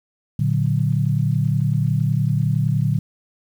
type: chord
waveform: sine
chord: Bb augmented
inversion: none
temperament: equal with one note detuned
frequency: 116.07 / 146.83 / 185 Hz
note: Bb2 / D3 / F#3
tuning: -7 / 0 / 0 cents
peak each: -20 / -19 / -25 dBFS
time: 0.39-2.99 s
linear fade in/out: 5 ms
effects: 8-bit